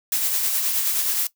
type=noise with tremolo; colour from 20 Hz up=blue; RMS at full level=-21 dBFS; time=0.12-1.27 s; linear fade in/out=2 ms; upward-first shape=sine; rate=9.5 Hz; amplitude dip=35%; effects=noise-tail reverb RT60 0.1 s tail -17 dB re dry